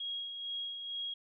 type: tone with tremolo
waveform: sine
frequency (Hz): 3289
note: G#7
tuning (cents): -18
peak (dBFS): -35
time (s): 0-1.14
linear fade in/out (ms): 5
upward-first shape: sine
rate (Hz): 2.2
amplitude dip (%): 45
effects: none